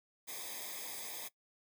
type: noise with comb filter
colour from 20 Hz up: white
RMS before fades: -44 dBFS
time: 0.27-1.29 s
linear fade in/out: 20 ms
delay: 0.7 ms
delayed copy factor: -0.95
effects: noise-tail reverb RT60 0.1 s tail -19 dB re dry

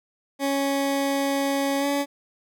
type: tone with pitch glide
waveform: 20% pulse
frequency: 277.2 to 282.9 Hz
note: C#4 to C#4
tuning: 0 to +35 cents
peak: -17 dBFS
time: 0.39-2.06 s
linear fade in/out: 50 ms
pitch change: +35 cents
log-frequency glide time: 1.79-1.86 s
effects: none

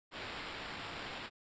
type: noise with sample-and-hold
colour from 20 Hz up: blue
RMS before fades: -44 dBFS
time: 0.11-1.3 s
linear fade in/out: 50 ms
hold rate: 6300 Hz
effects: resampled to 16000 Hz

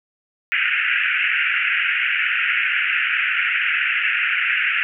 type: band-pass noise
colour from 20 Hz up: white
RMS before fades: -20 dBFS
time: 0.52-4.83 s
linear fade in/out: 0 ms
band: 1400 to 2800 Hz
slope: 96 dB/octave
effects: none

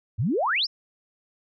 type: exponential sweep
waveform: sine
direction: up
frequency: 91.9 to 5588 Hz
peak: -21 dBFS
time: 0.18-0.67 s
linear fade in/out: 20 ms
effects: none

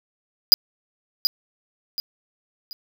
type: tone with echo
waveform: square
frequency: 4904 Hz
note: D#8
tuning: 26 cents flat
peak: -7 dBFS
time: 0.52-0.54 s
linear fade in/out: 0 ms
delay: 730 ms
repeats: 3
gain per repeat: -9 dB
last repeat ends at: 2.73 s
effects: none

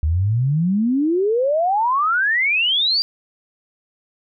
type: exponential sweep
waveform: sine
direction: up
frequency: 73.4 to 4812 Hz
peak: -15 dBFS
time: 0.03-3.02 s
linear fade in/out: 0 ms
effects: none

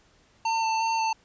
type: tone with vibrato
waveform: square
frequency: 897 Hz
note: A5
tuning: 33 cents sharp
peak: -24 dBFS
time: 0.45-1.13 s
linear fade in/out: 5 ms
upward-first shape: square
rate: 2.8 Hz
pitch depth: 12 cents each way
effects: pink hiss -61 dBFS RMS until 1.24 s + resampled to 16000 Hz

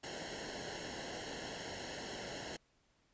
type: noise with comb filter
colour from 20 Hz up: pink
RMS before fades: -44 dBFS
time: 0.03-2.57 s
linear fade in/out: 10 ms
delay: 0.83 ms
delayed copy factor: -0.85
effects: pink hiss -74 dBFS RMS until 3.13 s + resampled to 16000 Hz

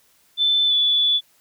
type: tone with pitch glide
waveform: sine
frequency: 3524 to 3453 Hz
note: A7 to A7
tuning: +2 to -33 cents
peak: -15 dBFS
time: 0.37-1.21 s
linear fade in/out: 50 ms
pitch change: -35 cents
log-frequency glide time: 0.67-0.73 s
effects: white hiss -59 dBFS RMS until 1.4 s

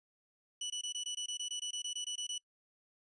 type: tone bursts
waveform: 25% pulse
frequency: 2960 Hz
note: F#7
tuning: in tune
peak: -33 dBFS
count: 16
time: 0.61-2.381 s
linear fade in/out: 5 ms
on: 91 ms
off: 21 ms
effects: noise-tail reverb RT60 0.1 s tail -25 dB re dry + resampled to 22050 Hz

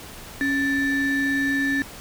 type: ring-modulated tone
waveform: triangle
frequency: 1020 Hz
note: C6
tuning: 44 cents flat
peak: -15 dBFS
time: 0.41-1.82 s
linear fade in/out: 0 ms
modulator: 744 Hz
effects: pink hiss -40 dBFS RMS until 2 s

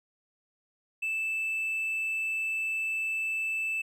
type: tone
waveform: triangle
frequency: 2637 Hz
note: E7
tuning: in tune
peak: -26 dBFS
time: 1.02-3.82 s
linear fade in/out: 10 ms
effects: tanh soft clip ceiling -22 dBFS

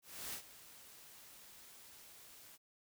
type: noise with ADSR envelope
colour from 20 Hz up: white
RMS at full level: -43 dBFS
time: 0.02-2.58 s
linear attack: 310 ms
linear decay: 87 ms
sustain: -15 dB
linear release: 36 ms
effects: none

